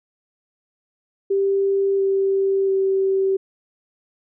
sine tone with pitch steps, 393 / 389.4 / 385.8 Hz, G4 / G4 / G4, +4 / -12 / -28 cents, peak -16 dBFS, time 1.3-3.37 s, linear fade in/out 10 ms, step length 690 ms, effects none

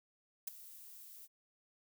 violet noise with ADSR envelope, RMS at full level -37 dBFS, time 0.47-1.28 s, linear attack 7 ms, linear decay 13 ms, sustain -17 dB, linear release 38 ms, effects none

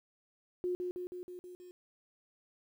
sine tone with echo, 359.7 Hz, F#4, 49 cents flat, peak -31 dBFS, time 0.64-0.75 s, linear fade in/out 0 ms, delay 160 ms, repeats 6, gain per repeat -3 dB, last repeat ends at 1.71 s, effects 11-bit

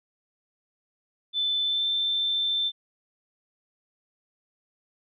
sine tone with pitch glide, 3520 to 3553 Hz, A7 to A7, 0 to +16 cents, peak -23 dBFS, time 1.33-2.72 s, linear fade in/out 50 ms, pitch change +16 cents, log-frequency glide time 1.64-1.86 s, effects none

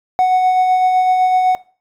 triangle tone with tremolo, 740 Hz, F#5, in tune, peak -6 dBFS, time 0.19-1.55 s, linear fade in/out 0 ms, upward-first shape sine, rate 7.9 Hz, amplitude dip 35%, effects noise-tail reverb RT60 0.4 s tail -21 dB re dry + tanh soft clip ceiling -4 dBFS

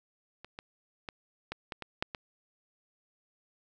clicks, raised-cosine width 0.3 ms, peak -29 / -25 / -22 / -20 / -21 / -23 / -13 / -21 dBFS, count 8, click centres 0.446 / 0.589 / 1.088 / 1.52 / 1.722 / 1.823 / 2.025 / 2.148 s, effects none

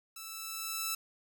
5% pulse tone with level ramp, 1318.5 Hz, E6, in tune, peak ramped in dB -32 to -20 dBFS, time 0.16-0.95 s, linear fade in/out 5 ms, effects none

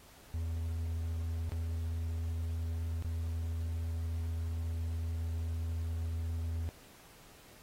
triangle tone with dropouts, 82.41 Hz, E2, in tune, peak -31 dBFS, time 0.34-6.69 s, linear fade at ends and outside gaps 0 ms, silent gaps 1.494-1.52 / 3.024-3.046 s, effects pink hiss -58 dBFS RMS until 7.62 s + AAC 48 kbps

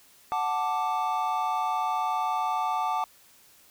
triangle chord, D major, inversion first, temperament equal, 740 / 880 / 1174.7 Hz, F#5 / A5 / D6, 0 / 0 / 0 cents, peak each -28 / -27 / -28 dBFS, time 0.32-3.04 s, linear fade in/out 0 ms, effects white hiss -57 dBFS RMS until 3.7 s

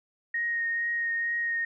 sine tone with vibrato, 1864.7 Hz, A#6, in tune, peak -26 dBFS, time 0.34-1.65 s, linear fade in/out 5 ms, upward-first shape triangle, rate 2.2 Hz, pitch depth 15 cents each way, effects none

